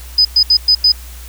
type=tone bursts at uneven times; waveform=sine; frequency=5000 Hz; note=D#8; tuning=8 cents sharp; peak=-6 dBFS; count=5; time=0.18-0.25 / 0.36-0.43 / 0.5-0.57 / 0.68-0.75 / 0.84-0.92 s; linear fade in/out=5 ms; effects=added 60 Hz sine -30 dBFS peak until 1.28 s + white hiss -38 dBFS RMS until 1.28 s